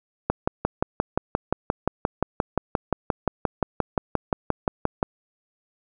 click train, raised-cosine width 1 ms, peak -6 dBFS, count 28, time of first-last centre 0.3-5.029 s, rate 5.71 Hz, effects none

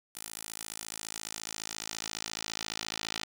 10% pulse tone with band-pass filter sweep, 54.5 Hz, A1, 16 cents flat, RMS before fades -40 dBFS, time 0.15-3.24 s, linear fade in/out 5 ms, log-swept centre 11000 to 4100 Hz, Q 1.2, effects none

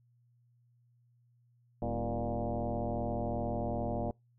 sine tone with frequency modulation, 249.3 Hz, B3, 16 cents sharp, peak -31 dBFS, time 1.82-4.11 s, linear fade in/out 2 ms, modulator 114 Hz, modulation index 4.4, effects noise-tail reverb RT60 0.2 s tail -26 dB re dry + added 120 Hz sine -65 dBFS peak until 4.38 s

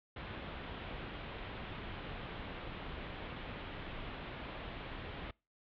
pink low-pass noise, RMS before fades -45 dBFS, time 0.16-5.31 s, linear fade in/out 5 ms, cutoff 3600 Hz, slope 48 dB/octave, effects noise-tail reverb RT60 0.3 s tail -26 dB re dry

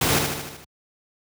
pink noise with echo, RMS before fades -20 dBFS, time 0.01-0.19 s, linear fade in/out 5 ms, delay 76 ms, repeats 6, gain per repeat -4 dB, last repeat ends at 0.646 s, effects high-pass 80 Hz 12 dB/octave

